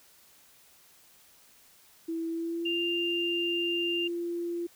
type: tone with pitch glide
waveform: sine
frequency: 329.1 to 343.7 Hz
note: E4 to F4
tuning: -3 to -28 cents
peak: -30 dBFS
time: 2.08-4.67 s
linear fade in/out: 10 ms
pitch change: +75 cents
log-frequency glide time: 2.28-2.85 s
type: tone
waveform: sine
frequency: 2794 Hz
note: F7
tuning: in tune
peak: -29 dBFS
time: 2.65-4.08 s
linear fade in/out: 10 ms
effects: white hiss -59 dBFS RMS until 4.75 s